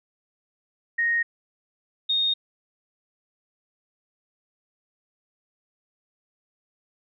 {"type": "tone pair in turn", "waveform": "sine", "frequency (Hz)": [1864.7, 3700], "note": ["A#6", "A#7"], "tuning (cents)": [0, -14], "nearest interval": "octave", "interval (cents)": 1186, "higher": "second", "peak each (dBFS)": -20, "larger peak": "neither", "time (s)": [[0.98, 1.23], [2.09, 2.34]], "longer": "neither", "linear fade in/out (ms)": 10, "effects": []}